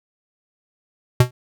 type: tone with exponential decay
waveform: square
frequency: 124.2 Hz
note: B2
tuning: 10 cents sharp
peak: -7 dBFS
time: 1.2-1.31 s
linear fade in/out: 5 ms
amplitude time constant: 22 ms
effects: none